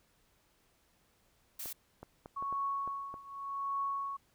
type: noise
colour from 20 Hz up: blue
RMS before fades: -42 dBFS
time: 1.59-1.73 s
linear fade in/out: 5 ms
type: clicks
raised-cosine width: 1 ms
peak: -32 dBFS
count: 7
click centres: 1.658 / 2.03 / 2.259 / 2.425 / 2.526 / 2.876 / 3.141 s
type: tone with tremolo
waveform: sine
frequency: 1108.7 Hz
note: C#6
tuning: in tune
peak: -31 dBFS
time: 2.36-4.17 s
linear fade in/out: 10 ms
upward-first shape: triangle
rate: 0.86 Hz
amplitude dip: 90%
effects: pink hiss -71 dBFS RMS until 4.34 s